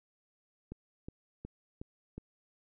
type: click train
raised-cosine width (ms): 3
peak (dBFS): -29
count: 5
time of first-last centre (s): 0.72-2.18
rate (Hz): 2.74
effects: none